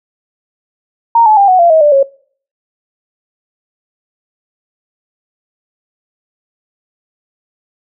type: tone with pitch steps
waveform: sine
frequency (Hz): 927 / 859.9 / 797.7 / 740 / 686.5 / 636.8 / 590.8 / 548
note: A#5 / A5 / G5 / F#5 / F5 / D#5 / D5 / C#5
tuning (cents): -10 / -40 / +30 / 0 / -30 / +40 / +10 / -20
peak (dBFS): -4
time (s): 1.15-2.03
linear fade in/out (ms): 5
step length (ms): 110
effects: noise-tail reverb RT60 0.5 s tail -22 dB re dry